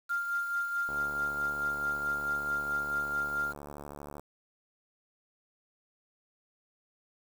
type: tone with tremolo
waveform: sine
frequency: 1396.9 Hz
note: F6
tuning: in tune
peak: -27 dBFS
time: 0.09-3.53 s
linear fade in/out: 20 ms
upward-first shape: triangle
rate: 4.6 Hz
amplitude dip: 55%
type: click train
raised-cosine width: 1 ms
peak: -29 dBFS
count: 241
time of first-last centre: 0.89-4.196 s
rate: 72.6 Hz
effects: 8-bit